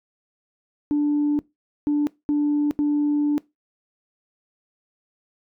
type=tone bursts at uneven times; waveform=sine; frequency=293.7 Hz; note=D4; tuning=in tune; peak=-16 dBFS; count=4; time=0.91-1.39 / 1.87-2.07 / 2.29-2.71 / 2.79-3.38 s; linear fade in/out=0 ms; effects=noise-tail reverb RT60 0.2 s tail -22 dB re dry + tanh soft clip ceiling -15 dBFS